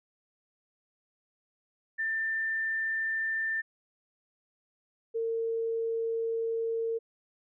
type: tone pair in turn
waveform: sine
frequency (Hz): 1787 / 455.3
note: A6 / A#4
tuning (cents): +26 / -41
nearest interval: 2 octaves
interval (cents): 2367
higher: first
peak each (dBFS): -28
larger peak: neither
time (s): 1.98-3.62 / 5.14-6.99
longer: second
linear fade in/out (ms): 20
effects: none